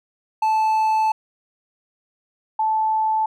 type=tone pair in turn; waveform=triangle / sine; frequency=874 / 874 Hz; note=A5 / A5; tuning=-12 / -12 cents; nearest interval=unison; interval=0 cents; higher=neither; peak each=-14 / -17 dBFS; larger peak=first; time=0.42-1.12 / 2.59-3.26 s; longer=first; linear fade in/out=5 ms; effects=none